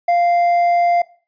sine tone with hard clipping, 696 Hz, F5, 6 cents flat, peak -13 dBFS, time 0.08-1.02 s, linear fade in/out 5 ms, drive 4 dB, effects noise-tail reverb RT60 0.4 s tail -20 dB re dry + resampled to 11025 Hz

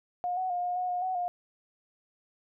sine tone with pitch steps, 715 / 745 / 711 / 715 / 728 / 717 / 746 / 711 Hz, F5 / F#5 / F5 / F5 / F#5 / F5 / F#5 / F5, +41 / +12 / +31 / +41 / -28 / +45 / +14 / +31 cents, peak -28 dBFS, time 0.24-1.28 s, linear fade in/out 0 ms, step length 130 ms, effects none

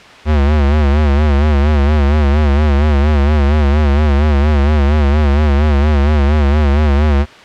square tone with vibrato, 73 Hz, D2, 10 cents flat, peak -9 dBFS, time 0.25-7.26 s, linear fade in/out 50 ms, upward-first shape sine, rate 4.3 Hz, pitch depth 95 cents each way, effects white hiss -36 dBFS RMS until 7.44 s + low-pass 3000 Hz 12 dB/octave

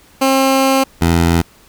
15% pulse tone pair in turn, 267.6 / 84.29 Hz, C4 / E2, +39 / +39 cents, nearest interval octave + minor sixth, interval 2000 cents, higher first, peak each -4 dBFS, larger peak neither, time 0.21-0.84 / 1.01-1.42 s, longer first, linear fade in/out 10 ms, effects pink hiss -47 dBFS RMS until 1.68 s

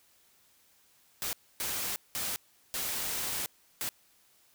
white noise bursts at uneven times, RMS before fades -34 dBFS, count 5, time 1.22-1.33 / 1.6-1.96 / 2.15-2.36 / 2.74-3.46 / 3.81-3.89 s, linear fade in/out 0 ms, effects white hiss -65 dBFS RMS until 4.54 s

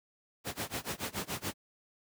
pink noise with tremolo, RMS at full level -34 dBFS, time 0.44-1.54 s, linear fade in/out 50 ms, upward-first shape sine, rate 7 Hz, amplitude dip 95%, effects high-pass 100 Hz 12 dB/octave

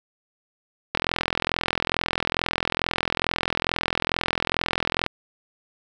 click train, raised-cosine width 0.3 ms, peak -5 dBFS, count 175, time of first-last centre 0.95-5.063 s, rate 42.3 Hz, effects none

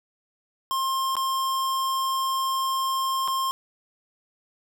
square tone with dropouts, 1062 Hz, C6, 25 cents sharp, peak -24 dBFS, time 0.71-3.51 s, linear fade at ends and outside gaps 0 ms, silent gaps 1.154-1.167 / 3.277-3.282 s, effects none

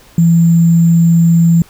sine tone with sample-and-hold, 167.4 Hz, E3, 27 cents sharp, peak -5 dBFS, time 0.18-1.62 s, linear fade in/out 2 ms, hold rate 7350 Hz, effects pink hiss -43 dBFS RMS until 1.69 s

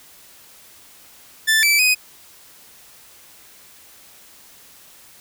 sawtooth tone with pitch steps, 1762 / 2318 / 2503 Hz, A6 / D7 / D#7, +2 / -23 / +10 cents, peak -10 dBFS, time 1.47-1.95 s, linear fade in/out 20 ms, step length 160 ms, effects white hiss -47 dBFS RMS until 5.2 s

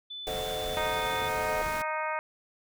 sine tone, 3500 Hz, A7, 10 cents flat, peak -37 dBFS, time 0.1-1.29 s, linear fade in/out 10 ms
pink noise, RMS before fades -39 dBFS, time 0.27-1.82 s, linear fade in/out 0 ms
triangle chord, A diminished seventh, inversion none, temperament equal, 440 / 523.3 / 622.3 / 740 Hz, A4 / C5 / Eb5 / Gb5, 0 / 0 / 0 / 0 cents, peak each -36 dBFS, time 0.27-1.62 s, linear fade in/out 2 ms
harmonic tone, 310.7 Hz, D#4, 2 cents flat, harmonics 2 / 3 / 4 / 5 / 6 / 7 / 8, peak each -35 / -33 / -36 / -38 / -42 / -39 / -43 dBFS, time 0.77-2.19 s, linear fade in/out 0 ms
effects none

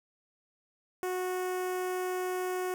sawtooth tone with notch filter, 366.7 Hz, F#4, 15 cents flat, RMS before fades -33 dBFS, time 1.03-2.74 s, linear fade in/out 0 ms, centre 4000 Hz, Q 0.84, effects none

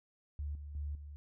sine tone with level steps, 73 Hz, D2, 10 cents flat, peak -36 / -43 / -36 / -45 dBFS, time 0.39-1.16 s, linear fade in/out 0 ms, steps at 0.55 / 0.75 / 0.95 s, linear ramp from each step 2 ms, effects none

